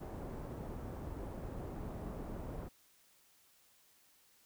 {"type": "low-pass noise", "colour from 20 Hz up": "pink", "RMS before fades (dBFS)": -44, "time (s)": [0, 2.69], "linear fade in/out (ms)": 20, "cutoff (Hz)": 730, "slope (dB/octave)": 12, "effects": ["white hiss -68 dBFS RMS until 4.45 s"]}